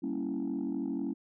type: chord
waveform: sine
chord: G diminished seventh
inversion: none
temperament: equal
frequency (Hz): 196 / 233.1 / 277.2 / 329.6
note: G3 / Bb3 / Db4 / Fb4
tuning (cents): 0 / 0 / 0 / 0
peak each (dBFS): -38 / -36 / -33 / -36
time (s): 0.02-1.14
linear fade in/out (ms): 20
effects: tanh soft clip ceiling -26 dBFS